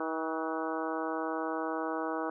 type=harmonic tone with a mistuned harmonic; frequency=160 Hz; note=D#3; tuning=49 cents sharp; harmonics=2 / 3 / 4 / 5 / 6 / 7 / 8 / 9; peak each=-36 / -38 / -39 / -40 / -41 / -41 / -42 / -43 dBFS; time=0-2.3 s; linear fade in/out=2 ms; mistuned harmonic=9; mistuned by=+50 cents; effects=none